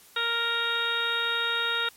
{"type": "harmonic tone", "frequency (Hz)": 466.2, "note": "A#4", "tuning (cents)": 0, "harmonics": [1, 2, 3, 4, 5, 6, 7, 8], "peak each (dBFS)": [-37, -38, -28, -35, -39, -36, -37, -29], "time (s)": [0.16, 1.89], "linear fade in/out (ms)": 5, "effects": ["white hiss -54 dBFS RMS until 1.96 s", "MP3 64 kbps"]}